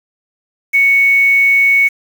sine tone with quantisation, 2220 Hz, C#7, 2 cents sharp, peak -7 dBFS, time 0.73-1.89 s, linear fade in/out 20 ms, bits 5, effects none

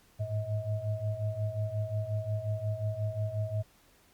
sine tone cluster, 103.8 / 109.4 / 637 Hz, G#2 / A2 / D#5, 0 / -9 / +41 cents, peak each -34 / -33 / -38 dBFS, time 0.19-3.63 s, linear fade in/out 20 ms, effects pink hiss -63 dBFS RMS until 4.13 s + Opus 48 kbps

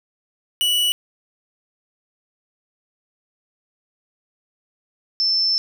45% pulse / sine tone pair in turn, 2945 / 5308 Hz, F#7 / E8, -9 / +11 cents, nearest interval minor seventh, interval 1020 cents, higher second, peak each -16 dBFS, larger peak neither, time 0.61-0.92 / 5.2-5.58 s, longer second, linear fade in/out 0 ms, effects none

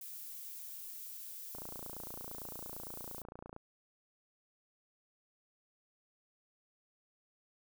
violet noise, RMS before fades -47 dBFS, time 0.01-3.22 s, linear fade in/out 5 ms
click train, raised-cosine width 1 ms, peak -33 dBFS, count 59, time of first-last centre 1.55-3.564 s, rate 28.8 Hz
effects none

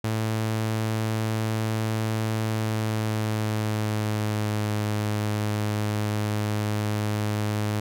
sawtooth tone with pitch glide, 110 to 105.58 Hz, A2 to G#2, 0 to +29 cents, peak -20 dBFS, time 0.04-7.8 s, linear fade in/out 5 ms, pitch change -71 cents, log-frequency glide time 2.41-4.77 s, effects none

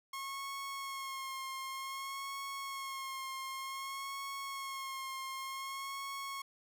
sawtooth tone with vibrato, 1083 Hz, C#6, 41 cents flat, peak -36 dBFS, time 0.13-6.42 s, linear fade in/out 5 ms, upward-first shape sine, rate 0.54 Hz, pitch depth 28 cents each way, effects none

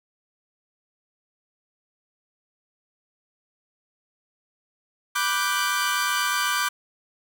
sawtooth chord, G major seventh, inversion first, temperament equal, 987.8 / 1174.7 / 1480 / 1568 Hz, B5 / D6 / F#6 / G6, 0 / 0 / 0 / 0 cents, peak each -27 / -22 / -25 / -24 dBFS, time 5.15-6.69 s, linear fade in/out 10 ms, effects none

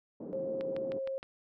white band-pass noise, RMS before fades -43 dBFS, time 0.2-0.99 s, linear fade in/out 5 ms, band 160 to 450 Hz, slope 24 dB/octave
sine tone, 536 Hz, C5, 42 cents sharp, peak -33 dBFS, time 0.33-1.18 s, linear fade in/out 0 ms
click train, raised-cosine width 0.3 ms, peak -28 dBFS, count 5, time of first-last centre 0.61-1.229 s, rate 6.46 Hz
effects none

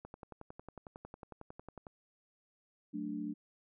click train, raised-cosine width 1 ms, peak -33 dBFS, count 21, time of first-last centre 0.05-1.868 s, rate 11 Hz
sine chord, D major, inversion first, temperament equal, 185 / 220 / 293.7 Hz, F#3 / A3 / D4, 0 / 0 / 0 cents, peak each -44 / -41 / -39 dBFS, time 2.93-3.34 s, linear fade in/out 20 ms
effects none

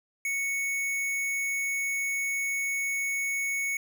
square tone, 2217 Hz, C#7, in tune, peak -28 dBFS, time 0.25-3.77 s, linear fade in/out 2 ms, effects 10-bit

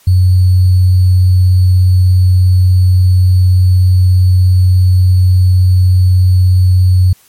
sine tone with sample-and-hold, 91.7 Hz, F#2, 15 cents flat, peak -4 dBFS, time 0.07-7.13 s, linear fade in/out 5 ms, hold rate 4410 Hz, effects white hiss -47 dBFS RMS until 7.28 s + MP3 64 kbps

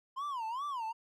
triangle tone with vibrato, 1016 Hz, B5, 49 cents sharp, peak -33 dBFS, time 0.16-0.93 s, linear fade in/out 20 ms, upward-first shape sine, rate 2.5 Hz, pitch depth 250 cents each way, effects none

